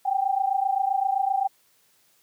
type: tone pair together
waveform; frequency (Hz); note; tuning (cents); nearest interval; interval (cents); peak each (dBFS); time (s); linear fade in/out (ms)
sine; 766.3 / 794; G5 / G5; -40 / +22; minor second; 62; -24; 0.05-1.48; 10
effects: white hiss -63 dBFS RMS until 2.22 s + high-pass 80 Hz 12 dB/octave